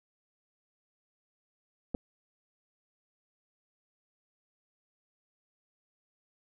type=clicks; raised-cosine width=2 ms; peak=-23 / -19 dBFS; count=2; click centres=1.945 / 1.949 s; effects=none